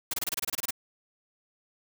white noise bursts, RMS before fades -30 dBFS, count 12, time 0.11-0.708 s, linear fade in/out 5 ms, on 26 ms, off 26 ms, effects none

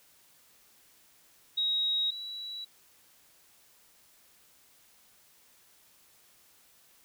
sine tone pair in turn, 3800 / 3918 Hz, A#7 / B7, +33 / -15 cents, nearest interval minor second, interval 52 cents, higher second, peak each -26 / -37 dBFS, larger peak first, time 1.57-2.11 / 2.11-2.65 s, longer neither, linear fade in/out 10 ms, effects white hiss -62 dBFS RMS until 7.04 s

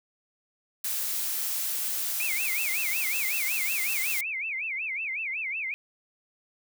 blue noise, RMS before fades -30 dBFS, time 0.84-4.21 s, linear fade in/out 5 ms
sine tone with vibrato, 2349 Hz, D7, in tune, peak -29 dBFS, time 2.2-5.74 s, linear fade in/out 0 ms, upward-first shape sine, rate 5.4 Hz, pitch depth 230 cents each way
effects none

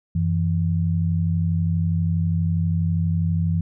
sine tone pair together, 92.5 / 164.81 Hz, F#2 / E3, 0 / 0 cents, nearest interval minor seventh, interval 1000 cents, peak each -21 dBFS, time 0.15-3.61 s, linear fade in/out 5 ms, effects none

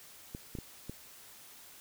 clicks, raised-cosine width 3 ms, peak -27 dBFS, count 4, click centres 0.349 / 0.552 / 0.587 / 0.896 s, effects white hiss -54 dBFS RMS until 1.8 s

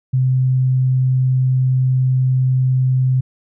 sine tone, 129.3 Hz, C3, 20 cents flat, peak -12 dBFS, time 0.13-3.21 s, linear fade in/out 10 ms, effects none

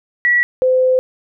sine tone pair in turn, 1938 / 513.3 Hz, B6 / C5, -33 / -33 cents, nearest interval octave + major seventh, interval 2300 cents, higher first, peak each -10 dBFS, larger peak neither, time 0.25-0.43 / 0.62-0.99 s, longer second, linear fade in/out 0 ms, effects none

